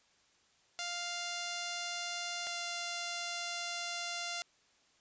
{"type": "tone pair in turn", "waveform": "5% pulse", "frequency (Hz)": [698.5, 695], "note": ["F5", "F5"], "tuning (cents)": [0, -9], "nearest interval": "unison", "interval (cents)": 9, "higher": "first", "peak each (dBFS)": -25, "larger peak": "neither", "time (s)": [[0.79, 2.47], [2.47, 4.42]], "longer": "second", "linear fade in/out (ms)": 0, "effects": ["white hiss -69 dBFS RMS until 5 s", "resampled to 16000 Hz"]}